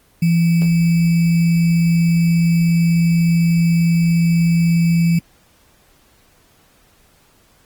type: tone with sample-and-hold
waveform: sine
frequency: 168.3 Hz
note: E3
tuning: 36 cents sharp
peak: -11 dBFS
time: 0.22-5.19 s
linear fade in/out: 5 ms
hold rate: 2450 Hz
effects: pink hiss -54 dBFS RMS until 7.65 s + Opus 24 kbps